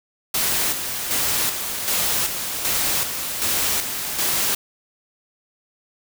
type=noise with tremolo; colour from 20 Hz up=white; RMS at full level=-21 dBFS; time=0.34-4.55 s; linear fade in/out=5 ms; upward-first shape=square; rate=1.3 Hz; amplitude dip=50%; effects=none